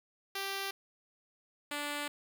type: tone pair in turn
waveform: 5% pulse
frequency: 392 / 291.7 Hz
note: G4 / D4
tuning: 0 / -12 cents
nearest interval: perfect fourth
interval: 512 cents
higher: first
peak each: -24 dBFS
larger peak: neither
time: 0.35-0.71 / 1.71-2.08 s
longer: second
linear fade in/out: 5 ms
effects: none